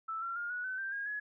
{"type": "tone with pitch steps", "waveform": "sine", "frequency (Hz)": [1318.5, 1365.8, 1414.8, 1465.5, 1518.1, 1572.5, 1628.9, 1687.3], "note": ["E6", "F6", "F6", "F#6", "F#6", "G6", "G#6", "G#6"], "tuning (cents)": [0, -39, 22, -17, 44, 5, -34, 27], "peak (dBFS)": -35, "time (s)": [0.08, 1.2], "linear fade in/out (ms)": 10, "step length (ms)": 140, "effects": []}